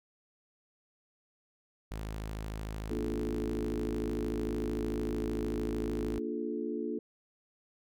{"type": "tone", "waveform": "sawtooth", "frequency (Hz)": 53.3, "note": "G#1", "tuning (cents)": 46, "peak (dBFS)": -33, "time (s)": [1.91, 6.19], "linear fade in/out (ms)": 0}
{"type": "chord", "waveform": "sine", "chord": "Bb major seventh", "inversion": "none", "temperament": "equal with one note detuned", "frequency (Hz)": [233.1, 293.7, 349.2, 431.4], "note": ["Bb3", "D4", "F4", "A4"], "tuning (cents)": [0, 0, 0, -34], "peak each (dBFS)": -38, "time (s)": [2.9, 6.99], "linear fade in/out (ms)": 5}
{"effects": []}